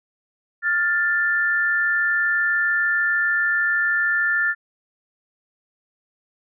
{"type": "tone pair together", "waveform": "sine", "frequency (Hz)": [1407, 1766.6], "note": ["F6", "A6"], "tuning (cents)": [12, 6], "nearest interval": "major third", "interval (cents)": 394, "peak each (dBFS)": [-22, -19], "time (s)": [0.62, 4.55], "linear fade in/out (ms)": 50, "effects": []}